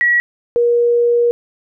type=tone pair in turn; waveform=sine; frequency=1923 / 475.9 Hz; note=B6 / A#4; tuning=-47 / +36 cents; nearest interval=2 octaves; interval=2417 cents; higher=first; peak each=-10 dBFS; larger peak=neither; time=0.01-0.2 / 0.56-1.31 s; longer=second; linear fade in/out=0 ms; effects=none